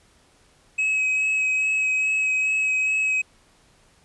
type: tone with vibrato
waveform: triangle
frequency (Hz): 2554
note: D#7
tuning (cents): +45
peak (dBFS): -18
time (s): 0.78-3.22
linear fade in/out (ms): 10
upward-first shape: sine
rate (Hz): 2.4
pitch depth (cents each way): 14
effects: pink hiss -58 dBFS RMS until 4.04 s + resampled to 24000 Hz